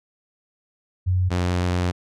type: tone pair in turn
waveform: sine / sawtooth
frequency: 91.7 / 89.3 Hz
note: F#2 / F2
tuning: -15 / +39 cents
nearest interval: unison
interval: 46 cents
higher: first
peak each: -17 / -16 dBFS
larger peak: second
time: 1.06-1.3 / 1.3-1.92 s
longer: second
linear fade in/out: 20 ms
effects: low-pass 7000 Hz 12 dB/octave